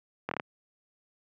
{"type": "slowing click train", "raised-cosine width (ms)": 0.5, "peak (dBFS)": -16, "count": 5, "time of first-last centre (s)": [0.29, 0.398], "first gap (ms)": 23, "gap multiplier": 1.11, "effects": ["high-pass 150 Hz 12 dB/octave"]}